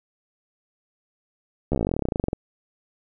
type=slowing click train; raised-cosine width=2 ms; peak=-10 dBFS; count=24; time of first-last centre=1.72-2.331 s; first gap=13 ms; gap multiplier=1.06; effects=none